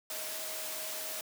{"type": "tone in noise", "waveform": "sine", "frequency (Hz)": 631, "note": "D#5", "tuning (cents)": 24, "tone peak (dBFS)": -47, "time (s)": [0.1, 1.21], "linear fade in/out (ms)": 2, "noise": "white", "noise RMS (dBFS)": -39, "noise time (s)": [0.1, 1.21], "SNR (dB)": -11, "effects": ["high-pass 300 Hz 12 dB/octave"]}